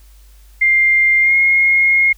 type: tone with pitch glide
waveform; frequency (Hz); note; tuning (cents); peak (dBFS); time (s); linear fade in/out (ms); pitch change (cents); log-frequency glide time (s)
sine; 2100 to 2148; C7 to C7; +6 to +45; -9; 0.61-2.13; 10; +39; 1.2-1.35
effects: added 50 Hz sine -41 dBFS peak until 2.17 s + white hiss -53 dBFS RMS until 2.17 s